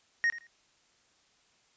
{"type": "tone with echo", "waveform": "triangle", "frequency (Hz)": 1864.7, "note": "A#6", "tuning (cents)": 0, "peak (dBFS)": -22, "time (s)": [0.24, 0.3], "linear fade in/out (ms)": 0, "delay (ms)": 84, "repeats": 2, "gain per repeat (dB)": -15, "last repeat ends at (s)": 0.468, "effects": ["white hiss -67 dBFS RMS until 1.76 s", "resampled to 16000 Hz"]}